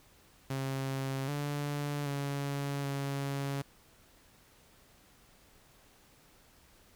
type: tone with pitch steps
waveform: sawtooth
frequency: 134.8 / 145 / 140.9 / 139.2 Hz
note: C#3 / D3 / C#3 / C#3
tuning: -48 / -22 / +29 / +8 cents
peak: -29 dBFS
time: 0.5-3.62 s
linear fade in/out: 5 ms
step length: 780 ms
effects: pink hiss -62 dBFS RMS until 6.95 s